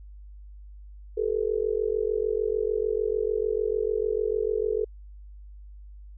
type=tone with amplitude modulation; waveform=sine; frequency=434.1 Hz; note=A4; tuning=23 cents flat; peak=-19 dBFS; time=1.17-4.85 s; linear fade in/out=10 ms; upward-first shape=sine; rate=46.7 Hz; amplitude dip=100%; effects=added 50 Hz sine -42 dBFS peak until 6.17 s